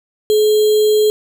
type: tone with sample-and-hold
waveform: sine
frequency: 426.4 Hz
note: G#4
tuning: 46 cents sharp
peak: -9 dBFS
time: 0.3-1.1 s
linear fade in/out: 0 ms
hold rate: 3675 Hz
effects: none